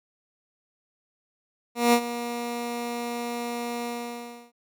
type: tone with ADSR envelope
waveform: 15% pulse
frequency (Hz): 238.2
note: A#3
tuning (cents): +38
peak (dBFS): -9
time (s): 1.75-4.52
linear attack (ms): 180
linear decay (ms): 71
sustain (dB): -14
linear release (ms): 670
effects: none